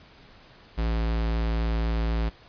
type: tone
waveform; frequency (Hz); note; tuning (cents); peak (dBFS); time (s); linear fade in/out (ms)
square; 56; A1; +31; -24; 0.77-2.3; 20
effects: pink hiss -52 dBFS RMS until 2.48 s + resampled to 11025 Hz